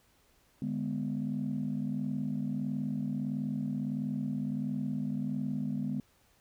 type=chord; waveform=sine; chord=G# diminished; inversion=second; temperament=just; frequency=149.51 / 207.7 / 249.2 Hz; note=D3 / G#3 / B3; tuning=+31 / 0 / +16 cents; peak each=-36 / -34 / -34 dBFS; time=0.62-6 s; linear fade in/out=2 ms; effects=tanh soft clip ceiling -24 dBFS + pink hiss -67 dBFS RMS until 6.4 s